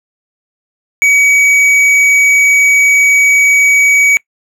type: tone with hard clipping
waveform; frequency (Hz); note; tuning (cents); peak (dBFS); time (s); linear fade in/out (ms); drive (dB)
triangle; 2267; C#7; +38; -7; 1.02-4.17; 0; 10
effects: noise-tail reverb RT60 0.1 s tail -22 dB re dry

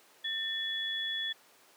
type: tone pair together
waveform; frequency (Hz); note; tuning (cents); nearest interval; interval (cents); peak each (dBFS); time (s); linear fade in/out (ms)
sine; 1800 / 3398; A6 / G#7; +39 / +39; major seventh; 1100; -37 / -33; 0.24-1.33; 10
effects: pink hiss -60 dBFS RMS until 1.76 s + high-pass 400 Hz 12 dB/octave

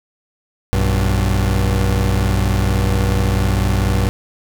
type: tone pair together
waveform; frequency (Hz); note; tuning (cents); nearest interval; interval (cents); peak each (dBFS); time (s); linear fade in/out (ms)
30% pulse; 60.23 / 96.2; B1 / G2; -43 / -32; minor sixth; 811; -14; 0.73-4.09; 0
effects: none

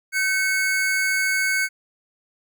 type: tone pair together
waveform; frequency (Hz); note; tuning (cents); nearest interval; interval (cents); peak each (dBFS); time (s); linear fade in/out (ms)
square; 1533.5 / 2200; G6 / C#7; -38 / -14; tritone; 624; -23; 0.12-1.69; 50
effects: none

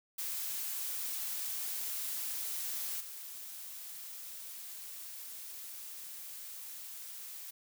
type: noise with level steps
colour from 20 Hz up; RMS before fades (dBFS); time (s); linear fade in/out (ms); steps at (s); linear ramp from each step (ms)
blue; -38 / -46; 0.18-7.51; 10; 3; 10
effects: none

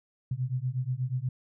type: beating tone pair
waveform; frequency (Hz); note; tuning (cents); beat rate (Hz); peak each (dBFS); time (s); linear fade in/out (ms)
sine; 123.47 / 131.77; B2 / C3; 0 / +13; 8.3; -31; 0.31-1.29; 5
effects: none

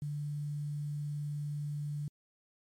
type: tone with quantisation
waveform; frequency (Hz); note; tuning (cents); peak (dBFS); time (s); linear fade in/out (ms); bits
sine; 146.83; D3; 0; -34; 0.02-2.08; 2; 10
effects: MP3 64 kbps

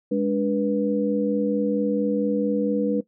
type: tone cluster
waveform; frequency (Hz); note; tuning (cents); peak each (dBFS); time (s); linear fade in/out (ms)
sine; 206.2 / 290.6 / 487.2; G#3 / D4 / B4; -12 / -18 / -24; -24; 0.11-3.01; 10
effects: noise-tail reverb RT60 0.1 s tail -17 dB re dry

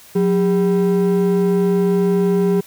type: ring-modulated tone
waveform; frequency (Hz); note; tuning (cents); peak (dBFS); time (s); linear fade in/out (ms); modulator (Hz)
triangle; 291.5; D4; -13; -8; 0.15-2.61; 10; 111
effects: white hiss -44 dBFS RMS until 2.66 s

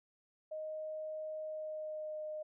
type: tone with pitch glide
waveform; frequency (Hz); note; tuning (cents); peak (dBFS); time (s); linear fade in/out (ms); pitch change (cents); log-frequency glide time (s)
sine; 622.3 to 614.4; D#5 to D#5; 0 to -22; -39; 0.51-2.43; 10; -22; 1.43-2.21
effects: none

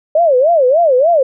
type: tone with vibrato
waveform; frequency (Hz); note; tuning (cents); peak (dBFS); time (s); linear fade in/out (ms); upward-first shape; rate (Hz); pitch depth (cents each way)
sine; 587.3; D5; 0; -7; 0.15-1.23; 5; sine; 3.4; 290
effects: none

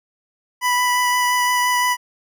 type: tone with vibrato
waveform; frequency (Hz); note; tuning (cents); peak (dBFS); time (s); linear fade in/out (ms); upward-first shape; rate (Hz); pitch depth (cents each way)
25% pulse; 988; B5; 0; -12; 0.61-1.97; 50; sine; 5.8; 10
effects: none

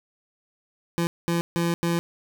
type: tone bursts at uneven times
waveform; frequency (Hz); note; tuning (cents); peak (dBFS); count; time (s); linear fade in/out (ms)
25% pulse; 170; F3; -46; -18; 4; 0.98-1.07 / 1.28-1.41 / 1.56-1.74 / 1.83-1.99; 0
effects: none

